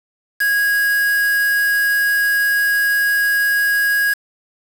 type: tone with quantisation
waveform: triangle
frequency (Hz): 1649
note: G#6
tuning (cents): -13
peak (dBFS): -12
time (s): 0.4-4.14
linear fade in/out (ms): 10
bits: 4
effects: none